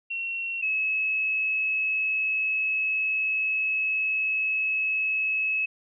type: tone pair in turn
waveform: sine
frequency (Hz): 2726 / 2581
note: F7 / E7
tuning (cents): -43 / -37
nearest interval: minor second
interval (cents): 94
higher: first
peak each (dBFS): -28 / -23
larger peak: second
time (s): 0.1-0.62 / 0.62-5.66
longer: second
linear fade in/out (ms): 10
effects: none